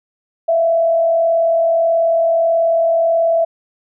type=tone with frequency modulation; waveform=sine; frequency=665 Hz; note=E5; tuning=15 cents sharp; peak=-11 dBFS; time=0.48-3.45 s; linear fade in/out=10 ms; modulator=38.4 Hz; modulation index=0.38; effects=none